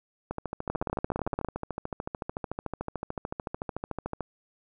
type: two click trains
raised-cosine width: 1 ms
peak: -15 / -18 dBFS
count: 14 / 54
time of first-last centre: 0.7-1.447 / 0.31-4.207 s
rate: 17.4 / 13.6 Hz
effects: none